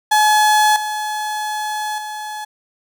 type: tone with level steps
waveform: 35% pulse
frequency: 851 Hz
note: G#5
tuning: 42 cents sharp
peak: -9 / -19 / -24 dBFS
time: 0.11-2.45 s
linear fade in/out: 10 ms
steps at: 0.76 / 1.98 s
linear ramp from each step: 2 ms
effects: none